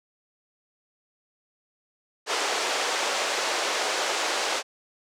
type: band-pass noise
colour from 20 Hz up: pink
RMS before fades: -27 dBFS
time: 2.26-4.63 s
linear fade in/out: 50 ms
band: 430 to 7400 Hz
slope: 24 dB/octave
effects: none